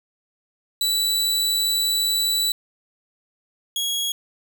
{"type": "tone pair in turn", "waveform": "sawtooth", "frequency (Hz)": [3951, 3316], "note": ["B7", "G#7"], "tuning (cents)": [0, -3], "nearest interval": "minor third", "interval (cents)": 303, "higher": "first", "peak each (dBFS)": [-16, -19], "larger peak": "first", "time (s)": [[0.81, 2.52], [3.76, 4.12]], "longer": "first", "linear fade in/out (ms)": 2, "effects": []}